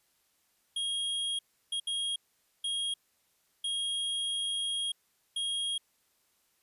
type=tone bursts at uneven times; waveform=square; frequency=3267 Hz; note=G#7; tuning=29 cents flat; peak=-31 dBFS; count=6; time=0.76-1.39 / 1.72-1.8 / 1.87-2.16 / 2.64-2.94 / 3.64-4.92 / 5.36-5.78 s; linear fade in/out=5 ms; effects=white hiss -72 dBFS RMS until 6.62 s + resampled to 32000 Hz